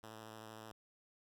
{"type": "tone with vibrato", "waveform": "5% pulse", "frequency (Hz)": 110, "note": "A2", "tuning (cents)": 0, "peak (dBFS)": -39, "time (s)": [0.03, 0.72], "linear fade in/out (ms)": 5, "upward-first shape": "sine", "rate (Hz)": 13, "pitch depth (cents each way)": 22, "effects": []}